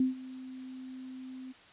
sine tone with ADSR envelope, 258.7 Hz, C4, 19 cents flat, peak -22 dBFS, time 0-1.53 s, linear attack 3 ms, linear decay 140 ms, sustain -19 dB, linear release 21 ms, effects white hiss -56 dBFS RMS until 1.72 s + resampled to 8000 Hz

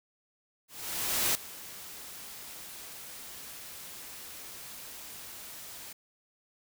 white noise with ADSR envelope, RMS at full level -27 dBFS, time 0.68-5.93 s, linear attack 670 ms, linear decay 3 ms, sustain -18 dB, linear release 7 ms, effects none

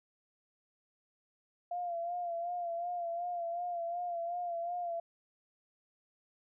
sine tone with vibrato, 693 Hz, F5, 14 cents flat, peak -34 dBFS, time 1.71-5 s, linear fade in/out 5 ms, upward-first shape sine, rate 2.7 Hz, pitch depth 47 cents each way, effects none

